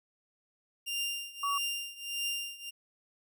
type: tone with tremolo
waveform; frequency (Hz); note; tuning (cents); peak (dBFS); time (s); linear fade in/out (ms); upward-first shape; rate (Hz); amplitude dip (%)
sawtooth; 2794; F7; 0; -27; 0.86-2.71; 20; triangle; 1.6; 90
type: tone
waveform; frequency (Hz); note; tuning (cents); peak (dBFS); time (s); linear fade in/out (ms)
sine; 1133; C#6; +37; -29; 1.43-1.58; 5
effects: none